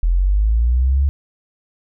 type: linear sweep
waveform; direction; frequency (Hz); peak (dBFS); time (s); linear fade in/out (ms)
sine; up; 40.91 to 71.3; -12; 0.03-1.09; 0
effects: none